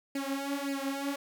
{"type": "tone with flanger", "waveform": "sawtooth", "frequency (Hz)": 277.2, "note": "C#4", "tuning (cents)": 0, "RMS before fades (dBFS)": -34, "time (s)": [0.15, 1.16], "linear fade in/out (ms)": 5, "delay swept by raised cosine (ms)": [0.41, 5.01], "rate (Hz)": 1.8, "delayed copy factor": 0.95, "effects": []}